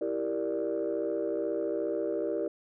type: chord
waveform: sine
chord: E half-diminished seventh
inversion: none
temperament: equal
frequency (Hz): 329.6 / 392 / 466.2 / 587.3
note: E4 / G4 / Bb4 / D5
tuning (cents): 0 / 0 / 0 / 0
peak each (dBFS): -33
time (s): 0.01-2.48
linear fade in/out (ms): 5
effects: tanh soft clip ceiling -22 dBFS